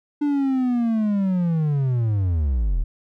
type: linear sweep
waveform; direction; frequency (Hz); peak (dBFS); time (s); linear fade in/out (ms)
triangle; down; 295.7 to 34.65; -16; 0.21-2.84; 10
effects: none